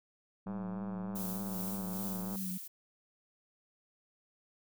sine tone with vibrato, 190 Hz, F#3, 46 cents sharp, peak -37 dBFS, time 0.46-2.58 s, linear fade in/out 10 ms, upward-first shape sine, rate 3.3 Hz, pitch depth 51 cents each way
click train, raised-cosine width 1 ms, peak -32 dBFS, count 201, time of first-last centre 0.47-2.357 s, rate 106 Hz
violet noise with tremolo, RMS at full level -41 dBFS, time 1.15-2.68 s, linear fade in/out 10 ms, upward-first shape sine, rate 2.5 Hz, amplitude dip 45%
effects none

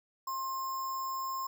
sine tone with sample-and-hold, 1059 Hz, C6, 21 cents sharp, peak -33 dBFS, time 0.27-1.47 s, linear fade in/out 5 ms, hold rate 6300 Hz, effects none

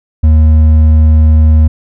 triangle tone with hard clipping, 77.78 Hz, D#2, in tune, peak -4 dBFS, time 0.23-1.68 s, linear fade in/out 10 ms, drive 8 dB, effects none

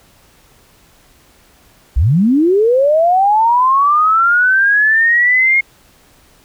sine linear sweep, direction up, 50.9 to 2159 Hz, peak -8 dBFS, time 1.96-5.61 s, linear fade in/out 10 ms, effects pink hiss -49 dBFS RMS until 6.44 s

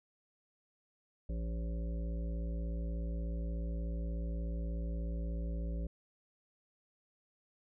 harmonic tone, 56.6 Hz, A1, 50 cents sharp, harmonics 1 / 3 / 5 / 7 / 9 / 10, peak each -35 / -43 / -51 / -54 / -54 / -53 dBFS, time 1.29-5.87 s, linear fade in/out 5 ms, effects none

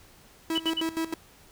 45% pulse tone with tremolo, 325.2 Hz, E4, 23 cents flat, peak -26 dBFS, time 0.5-1.14 s, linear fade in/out 2 ms, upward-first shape square, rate 6.4 Hz, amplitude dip 80%
sine tone bursts, 2980 Hz, F#7, 12 cents sharp, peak -25 dBFS, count 3, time 0.55-0.813 s, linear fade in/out 10 ms, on 47 ms, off 61 ms
effects pink hiss -55 dBFS RMS until 1.51 s

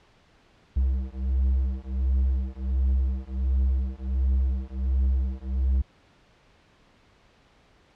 triangle beating tone pair, 64.7 / 66.1 Hz, C2 / C2, -19 / +18 cents, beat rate 1.4 Hz, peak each -23 dBFS, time 0.76-5.82 s, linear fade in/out 10 ms, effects pink hiss -59 dBFS RMS until 7.95 s + low-pass 4000 Hz 12 dB/octave

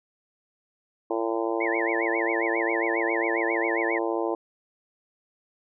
harmonic tone, 113.3 Hz, A#2, 49 cents flat, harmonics 3 / 4 / 5 / 6 / 7 / 8 / 9, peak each -28 / -30 / -32 / -34 / -35 / -36 / -37 dBFS, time 1.1-4.35 s, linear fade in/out 5 ms
sine tone with vibrato, 1975.5 Hz, B6, in tune, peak -27 dBFS, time 1.6-3.99 s, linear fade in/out 10 ms, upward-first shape sine, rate 7.4 Hz, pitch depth 230 cents each way
effects none

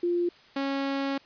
sine / sawtooth tone pair in turn, 348.6 / 275 Hz, F4 / C#4, -3 / -14 cents, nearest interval major third, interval 411 cents, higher first, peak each -23 dBFS, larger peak neither, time 0.03-0.29 / 0.56-1.18 s, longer second, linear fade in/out 5 ms, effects white hiss -55 dBFS RMS until 1.25 s + resampled to 11025 Hz

